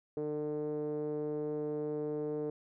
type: tone with low-pass filter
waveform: 5% pulse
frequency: 150.2 Hz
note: D3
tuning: 39 cents sharp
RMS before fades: -36 dBFS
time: 0.17-2.5 s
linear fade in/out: 2 ms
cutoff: 410 Hz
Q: 6.1
effects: none